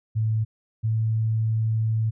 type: tone pair in turn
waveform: sine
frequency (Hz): 110 / 110.96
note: A2 / A2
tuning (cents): 0 / +15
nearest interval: unison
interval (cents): 15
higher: second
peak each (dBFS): -20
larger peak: neither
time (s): 0.15-0.45 / 0.83-2.11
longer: second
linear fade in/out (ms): 20
effects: none